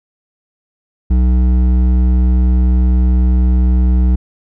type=tone with hard clipping; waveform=triangle; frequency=62.1 Hz; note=B1; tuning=10 cents sharp; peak=-10 dBFS; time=1.1-4.16 s; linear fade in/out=10 ms; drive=13 dB; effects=none